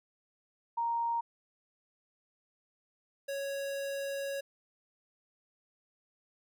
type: tone pair in turn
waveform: sine / square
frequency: 932.3 / 554.3 Hz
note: A#5 / C#5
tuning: 0 / 0 cents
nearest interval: major sixth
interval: 900 cents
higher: first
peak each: -29 / -35 dBFS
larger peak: first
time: 0.77-1.21 / 3.28-4.41 s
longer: second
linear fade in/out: 10 ms
effects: none